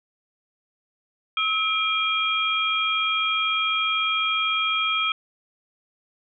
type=tone cluster; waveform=sine; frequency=1292 / 2386 / 3250 Hz; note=E6 / D7 / G#7; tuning=-35 / +27 / -38 cents; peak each=-25 dBFS; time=1.37-5.12 s; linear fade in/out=2 ms; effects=none